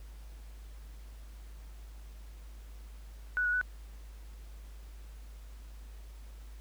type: tone with pitch steps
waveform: sine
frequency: 1478 / 1460 / 1488 Hz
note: F#6 / F#6 / F#6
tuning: -2 / -24 / +9 cents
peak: -27 dBFS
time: 3.37-3.613 s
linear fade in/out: 0 ms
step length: 81 ms
effects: added 52 Hz sine -45 dBFS peak until 6.6 s + pink hiss -61 dBFS RMS until 6.6 s